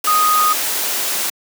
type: tone in noise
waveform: sine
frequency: 1244.5 Hz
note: D#6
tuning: in tune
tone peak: -12 dBFS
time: 0.07-0.53 s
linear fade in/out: 5 ms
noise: white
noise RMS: -20 dBFS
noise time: 0.04-1.3 s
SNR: +5 dB
effects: high-pass 300 Hz 12 dB/octave